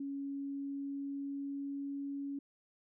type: tone with pitch glide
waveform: sine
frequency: 278.1 to 280 Hz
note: C#4 to C#4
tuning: +6 to +18 cents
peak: -37 dBFS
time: 0-2.39 s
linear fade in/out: 5 ms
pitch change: +12 cents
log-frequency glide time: 0.13-2.04 s
effects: none